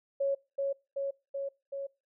sine tone with echo, 553 Hz, C#5, 4 cents flat, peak -26 dBFS, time 0.2-0.35 s, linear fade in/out 10 ms, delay 380 ms, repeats 4, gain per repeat -2 dB, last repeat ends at 1.87 s, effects noise-tail reverb RT60 0.3 s tail -24 dB re dry

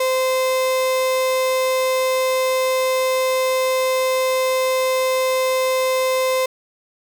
35% pulse tone, 518 Hz, C5, 17 cents flat, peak -15 dBFS, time 0-6.46 s, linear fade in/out 5 ms, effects none

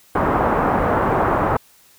white low-pass noise, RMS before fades -18 dBFS, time 0.15-1.57 s, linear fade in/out 5 ms, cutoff 1200 Hz, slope 24 dB/octave, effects white hiss -52 dBFS RMS until 1.98 s

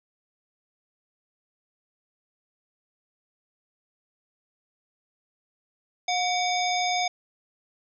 harmonic tone with a mistuned harmonic, 721 Hz, F#5, 45 cents flat, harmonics 1 / 3 / 5 / 7 / 9, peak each -25 / -30 / -32 / -33 / -35 dBFS, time 6.08-7.08 s, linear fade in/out 5 ms, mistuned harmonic 3, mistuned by +79 cents, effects none

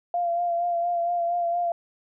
sine tone with vibrato, 692 Hz, F5, 16 cents flat, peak -22 dBFS, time 0.14-1.72 s, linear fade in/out 2 ms, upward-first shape sine, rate 4.3 Hz, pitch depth 28 cents each way, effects none

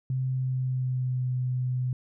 sine tone with pitch glide, 130.1 to 126.62 Hz, C3 to B2, -9 to +44 cents, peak -25 dBFS, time 0.1-1.93 s, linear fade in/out 2 ms, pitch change -47 cents, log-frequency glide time 0.27-1.29 s, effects none

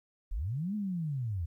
sine linear two-way sweep, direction up then down, 30.45 to 215.5 to 77.1 Hz, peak -31 dBFS, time 0.31-1.46 s, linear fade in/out 10 ms, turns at 0.75 s, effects 12-bit

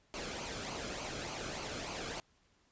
pink noise with flanger, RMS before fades -41 dBFS, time 0.14-2.2 s, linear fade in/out 0 ms, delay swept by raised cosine 0.55 to 1.1 ms, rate 3.4 Hz, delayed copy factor -0.55, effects pink hiss -71 dBFS RMS until 2.71 s + resampled to 16000 Hz

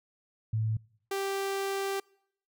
sine / sawtooth tone pair in turn, 110 / 392 Hz, A2 / G4, 0 / 0 cents, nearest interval octave + minor seventh, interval 2200 cents, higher second, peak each -26 dBFS, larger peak neither, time 0.53-0.77 / 1.11-2 s, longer second, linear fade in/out 5 ms, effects noise-tail reverb RT60 0.7 s tail -26 dB re dry

